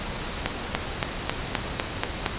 accelerating click train, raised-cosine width 0.3 ms, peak -6 dBFS, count 8, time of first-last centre 0.46-2.262 s, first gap 290 ms, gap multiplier 0.96, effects pink hiss -32 dBFS RMS until 2.38 s + resampled to 8000 Hz

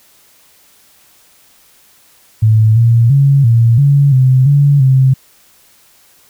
sine tone with pitch steps, 109.6 / 116.3 / 139.2 / 115.8 / 141.4 / 129.6 / 142.6 / 132 Hz, A2 / A#2 / C#3 / A#2 / C#3 / C3 / C#3 / C3, -6 / -4 / +8 / -11 / +35 / -16 / +49 / +16 cents, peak -5 dBFS, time 2.42-5.14 s, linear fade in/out 10 ms, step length 340 ms, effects white hiss -48 dBFS RMS until 6.29 s

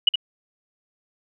sine tone with echo, 2933 Hz, F#7, 16 cents flat, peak -11 dBFS, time 0.07-0.09 s, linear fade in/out 5 ms, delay 67 ms, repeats 1, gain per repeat -6 dB, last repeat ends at 0.157 s, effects none

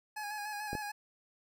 25% pulse tone with vibrato, 836 Hz, G#5, 11 cents sharp, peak -34 dBFS, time 0.16-0.92 s, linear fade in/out 10 ms, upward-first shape square, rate 6.8 Hz, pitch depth 29 cents each way
clicks, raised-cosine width 2 ms, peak -24 dBFS, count 2, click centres 0.731 / 0.752 s
effects none

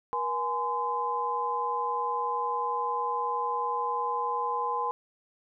sine tone cluster, 479.6 / 837 / 1026 Hz, A#4 / G#5 / C6, +49 / +13 / -34 cents, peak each -35 / -32 / -29 dBFS, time 0.13-4.91 s, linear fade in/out 0 ms, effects none

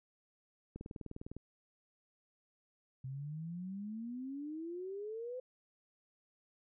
click train, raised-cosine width 3 ms, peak -32 dBFS, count 13, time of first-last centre 0.76-1.366 s, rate 19.8 Hz
sine exponential sweep, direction up, 128.7 to 515 Hz, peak -40 dBFS, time 3.04-5.4 s, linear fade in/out 5 ms
effects none

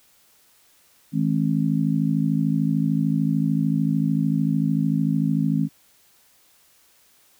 harmonic tone, 53.4 Hz, G#1, 49 cents sharp, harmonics 3 / 4 / 5, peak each -22 / -23 / -24 dBFS, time 1.12-5.69 s, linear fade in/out 50 ms, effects white hiss -58 dBFS RMS until 7.39 s

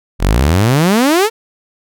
sawtooth exponential sweep, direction up, 40.73 to 466.2 Hz, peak -5 dBFS, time 0.19-1.3 s, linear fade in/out 50 ms, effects none

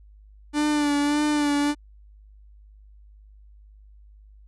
45% pulse tone with vibrato, 293.7 Hz, D4, in tune, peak -20 dBFS, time 0.53-1.75 s, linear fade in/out 50 ms, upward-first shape sine, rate 1.7 Hz, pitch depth 35 cents each way, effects added 51 Hz sine -47 dBFS peak until 4.47 s + resampled to 24000 Hz

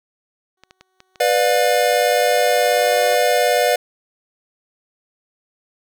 15% pulse tone with exponential growth, 374.2 Hz, F#4, 20 cents sharp, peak -25 dBFS, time 0.57-3.15 s, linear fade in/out 5 ms, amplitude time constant 560 ms
clicks, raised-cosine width 0.2 ms, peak -24 dBFS, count 5, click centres 0.636 / 0.709 / 0.81 / 1.004 / 1.158 s
square chord, B diminished, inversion none, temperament just, 493.9 / 592.7 / 711.2 Hz, B4 / D5 / F5, 0 / +16 / +31 cents, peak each -19 dBFS, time 1.2-3.76 s, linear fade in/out 5 ms
effects none

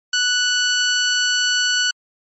15% pulse tone, 1480 Hz, F#6, in tune, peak -9 dBFS, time 0.13-1.91 s, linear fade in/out 5 ms, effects MP3 32 kbps

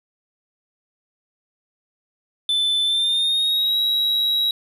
triangle tone with pitch glide, 3520 to 3861 Hz, A7 to B7, 0 to -40 cents, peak -16 dBFS, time 2.49-4.51 s, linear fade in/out 2 ms, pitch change +160 cents, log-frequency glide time 2.84-3.77 s, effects none

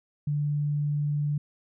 sine tone, 146.83 Hz, D3, in tune, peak -24 dBFS, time 0.27-1.38 s, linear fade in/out 5 ms, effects none

